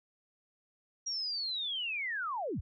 sine linear sweep, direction down, 5710 to 30.99 Hz, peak -33 dBFS, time 1.06-2.61 s, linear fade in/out 10 ms, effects none

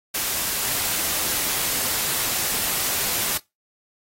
white noise, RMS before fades -24 dBFS, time 0.14-3.38 s, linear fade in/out 10 ms, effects noise-tail reverb RT60 0.2 s tail -21 dB re dry + AAC 48 kbps

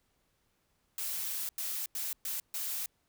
blue noise bursts at uneven times, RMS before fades -36 dBFS, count 5, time 0.98-1.49 / 1.58-1.86 / 1.95-2.13 / 2.25-2.4 / 2.54-2.86 s, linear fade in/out 2 ms, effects pink hiss -75 dBFS RMS until 3.08 s

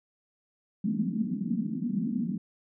white band-pass noise, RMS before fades -30 dBFS, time 0.84-2.38 s, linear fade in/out 5 ms, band 180 to 240 Hz, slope 48 dB/octave, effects none

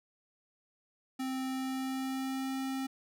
square tone with pitch glide, 261.6 to 266 Hz, C4 to C4, 0 to +29 cents, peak -34 dBFS, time 1.19-2.87 s, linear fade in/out 10 ms, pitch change +29 cents, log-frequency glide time 1.43-2.56 s, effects none

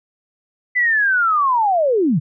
sine linear sweep, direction down, 2018 to 124.7 Hz, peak -13 dBFS, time 0.75-2.2 s, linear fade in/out 20 ms, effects none

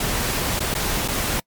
pink noise with dropouts, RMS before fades -23 dBFS, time 0-1.4 s, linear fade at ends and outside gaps 5 ms, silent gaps 0.594-0.603 / 0.742-0.749 / 1.079-1.083 s, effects noise-tail reverb RT60 0.1 s tail -26 dB re dry + MP3 96 kbps

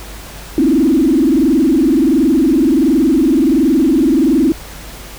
sine tone with frequency modulation, 293.7 Hz, D4, in tune, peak -8 dBFS, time 0.58-4.52 s, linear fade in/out 0 ms, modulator 21.4 Hz, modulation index 2.2, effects added 50 Hz sine -33 dBFS peak until 5.18 s + pink hiss -33 dBFS RMS until 5.18 s

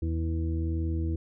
harmonic tone, 81.6 Hz, E2, 17 cents flat, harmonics 1 / 2 / 3 / 4 / 6, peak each -27 / -39 / -42 / -34 / -48 dBFS, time 0.02-1.16 s, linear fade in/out 5 ms, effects none

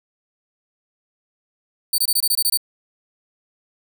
10% pulse tone bursts, 4557 Hz, C#8, 47 cents sharp, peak -9 dBFS, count 9, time 1.93-2.574 s, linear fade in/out 5 ms, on 52 ms, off 22 ms, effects none

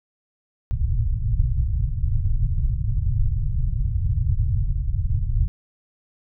pink low-pass noise, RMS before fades -21 dBFS, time 0.71-5.48 s, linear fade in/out 0 ms, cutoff 130 Hz, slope 48 dB/octave, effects none

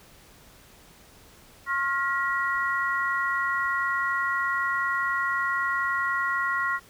sine tone cluster, 1081 / 1405 / 1912 Hz, C#6 / F6 / A#6, -44 / +10 / +43 cents, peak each -28 dBFS, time 1.66-6.8 s, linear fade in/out 50 ms, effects pink hiss -53 dBFS RMS until 6.89 s

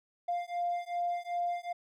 triangle beating tone pair, 698.5 / 701.1 Hz, F5 / F5, 0 / +7 cents, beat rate 2.6 Hz, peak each -31 dBFS, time 0.28-1.73 s, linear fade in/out 10 ms, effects tanh soft clip ceiling -26 dBFS

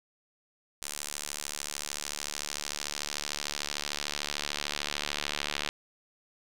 sawtooth tone with band-pass filter sweep, 73.42 Hz, D2, in tune, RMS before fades -36 dBFS, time 0.82-5.69 s, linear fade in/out 0 ms, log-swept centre 8300 to 3400 Hz, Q 1.2, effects none

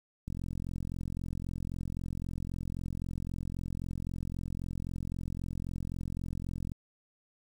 click train, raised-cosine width 5 ms, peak -25 dBFS, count 283, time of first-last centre 0.28-6.718 s, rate 43.8 Hz, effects 9-bit

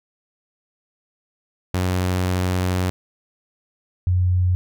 sawtooth / sine tone pair in turn, 91.5 / 90.55 Hz, F#2 / F#2, -19 / -37 cents, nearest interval unison, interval 18 cents, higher first, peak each -15 dBFS, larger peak neither, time 1.74-2.9 / 4.07-4.55 s, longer first, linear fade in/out 0 ms, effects none

